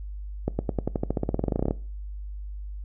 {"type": "accelerating click train", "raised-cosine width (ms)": 2, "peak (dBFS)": -11, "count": 22, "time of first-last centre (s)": [0.48, 1.709], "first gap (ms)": 110, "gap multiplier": 0.93, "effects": ["noise-tail reverb RT60 0.4 s tail -21 dB re dry", "added 50 Hz sine -33 dBFS peak until 2.84 s"]}